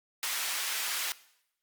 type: high-pass noise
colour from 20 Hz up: pink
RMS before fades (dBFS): -33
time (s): 0.23-1.12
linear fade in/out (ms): 0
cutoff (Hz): 1500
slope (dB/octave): 12
effects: noise-tail reverb RT60 0.8 s tail -19 dB re dry + Opus 48 kbps